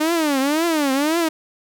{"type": "tone with vibrato", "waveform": "sawtooth", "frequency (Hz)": 300.4, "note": "D4", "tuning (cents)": 39, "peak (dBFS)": -13, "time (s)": [0, 1.29], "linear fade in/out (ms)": 10, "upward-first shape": "triangle", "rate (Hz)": 1.9, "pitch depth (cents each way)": 250, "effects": []}